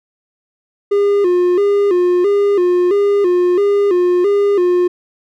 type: tone with vibrato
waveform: triangle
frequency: 380 Hz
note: F#4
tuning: 46 cents sharp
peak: -8 dBFS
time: 0.91-4.88 s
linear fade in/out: 10 ms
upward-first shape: square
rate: 1.5 Hz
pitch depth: 110 cents each way
effects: none